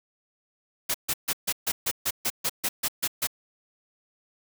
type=noise bursts; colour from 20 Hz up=white; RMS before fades=-26 dBFS; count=13; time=0.89-3.272 s; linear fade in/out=10 ms; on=54 ms; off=140 ms; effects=none